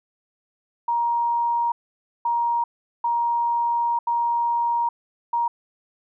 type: tone bursts at uneven times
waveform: sine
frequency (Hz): 942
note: A#5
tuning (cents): +18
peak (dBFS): -19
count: 5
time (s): 0.88-1.72 / 2.25-2.64 / 3.04-3.99 / 4.07-4.89 / 5.33-5.48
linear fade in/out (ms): 5
effects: none